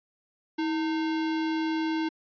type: tone with sample-and-hold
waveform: sine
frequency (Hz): 319.9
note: D#4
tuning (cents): +48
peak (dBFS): -25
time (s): 0.58-2.09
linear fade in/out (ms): 10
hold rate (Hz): 1225
effects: resampled to 11025 Hz